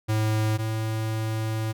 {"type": "tone pair in turn", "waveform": "square", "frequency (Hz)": [108.7, 110.28], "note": ["A2", "A2"], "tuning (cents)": [-21, 4], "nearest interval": "unison", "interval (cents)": 25, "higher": "second", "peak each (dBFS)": [-22, -26], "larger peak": "first", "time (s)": [[0.08, 0.58], [0.58, 1.73]], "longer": "second", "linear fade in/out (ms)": 20, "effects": []}